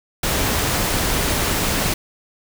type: noise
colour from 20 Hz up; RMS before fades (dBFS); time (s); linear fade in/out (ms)
pink; -20; 0.23-1.94; 5
effects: none